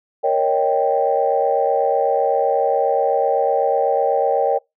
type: chord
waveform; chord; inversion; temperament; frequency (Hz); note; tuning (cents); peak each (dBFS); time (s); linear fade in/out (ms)
sine; Eb dominant seventh; second; equal; 466.2 / 554.4 / 622.3 / 784; Bb4 / Db5 / Eb5 / G5; 0 / 0 / 0 / 0; -20 / -19 / -22 / -19; 0.23-4.59; 20
effects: noise-tail reverb RT60 0.2 s tail -26 dB re dry + tanh soft clip ceiling -4 dBFS